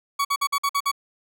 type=tone bursts; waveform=40% pulse; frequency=1126 Hz; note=C#6; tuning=27 cents sharp; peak=-19 dBFS; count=7; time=0.19-0.916 s; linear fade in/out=10 ms; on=60 ms; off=51 ms; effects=none